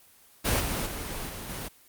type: noise with level steps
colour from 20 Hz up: pink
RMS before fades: -25 / -30 / -35 / -38 / -35 dBFS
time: 0.44-1.69 s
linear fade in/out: 20 ms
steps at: 0.6 / 0.86 / 1.29 / 1.49 s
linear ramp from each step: 5 ms
effects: white hiss -57 dBFS RMS until 1.88 s + Opus 24 kbps